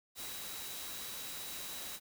sine tone in noise, 3893 Hz, B7, 26 cents flat, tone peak -50 dBFS, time 0.15-2 s, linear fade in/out 50 ms, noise white, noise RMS -44 dBFS, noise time 0.15-2 s, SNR -9 dB, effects none

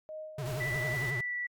sine tone with tremolo, 622 Hz, D#5, 1 cent flat, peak -38 dBFS, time 0.09-0.95 s, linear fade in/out 0 ms, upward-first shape sine, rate 2.8 Hz, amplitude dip 55%
square tone with vibrato, 130.81 Hz, C3, in tune, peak -35 dBFS, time 0.38-1.21 s, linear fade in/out 5 ms, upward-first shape triangle, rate 11 Hz, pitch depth 240 cents each way
pink noise, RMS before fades -45 dBFS, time 0.45-1.11 s, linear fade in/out 10 ms
sine tone with pitch glide, 1975.5 to 1956.2 Hz, B6 to B6, 0 to -17 cents, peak -32 dBFS, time 0.6-1.47 s, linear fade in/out 10 ms, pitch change -17 cents, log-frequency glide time 1.19-1.34 s
effects Opus 48 kbps

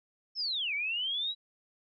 sine linear two-way sweep, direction down then up, 5400 to 2217 to 3931 Hz, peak -30 dBFS, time 0.35-1.35 s, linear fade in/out 50 ms, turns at 0.74 s, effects none

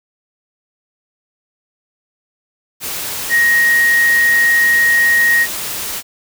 sine tone in noise, 1878 Hz, A#6, 12 cents sharp, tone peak -9 dBFS, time 3.29-5.47 s, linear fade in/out 50 ms, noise white, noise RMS -23 dBFS, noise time 2.8-6.03 s, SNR +11 dB, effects none

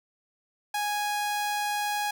sawtooth tone, 829 Hz, G#5, 3 cents flat, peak -23 dBFS, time 0.74-2.11 s, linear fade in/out 5 ms, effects none

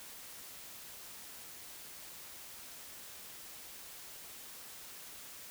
silence, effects white hiss -50 dBFS RMS until 5.5 s

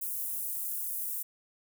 pink high-pass noise, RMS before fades -35 dBFS, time 0.01-1.23 s, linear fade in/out 10 ms, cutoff 11000 Hz, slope 24 dB/octave, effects none

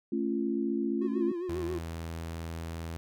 sine chord, A augmented, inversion none, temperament just, 220 / 275 / 343.8 Hz, A3 / C#4 / E#4, 0 / -14 / -27 cents, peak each -32 dBFS, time 0.12-1.32 s, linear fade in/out 5 ms
triangle tone with vibrato, 354.4 Hz, F4, 25 cents sharp, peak -30 dBFS, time 1.01-1.79 s, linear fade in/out 10 ms, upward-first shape sine, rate 7.4 Hz, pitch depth 80 cents each way
sawtooth tone, 82.5 Hz, E2, 2 cents sharp, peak -32 dBFS, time 1.49-2.97 s, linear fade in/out 0 ms
effects none

